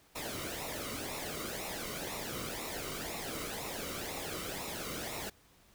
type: noise with flanger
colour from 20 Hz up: pink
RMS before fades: -40 dBFS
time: 0.15-5.3 s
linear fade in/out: 10 ms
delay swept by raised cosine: 0.63 to 1.2 ms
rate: 2 Hz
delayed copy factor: -0.65
effects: pink hiss -64 dBFS RMS until 5.74 s